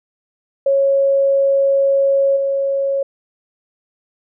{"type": "tone with level steps", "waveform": "sine", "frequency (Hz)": 550, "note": "C#5", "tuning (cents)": -14, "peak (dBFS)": [-11, -15], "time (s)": [0.66, 3.03], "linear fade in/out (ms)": 5, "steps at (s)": 2.36, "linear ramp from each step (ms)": 10, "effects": []}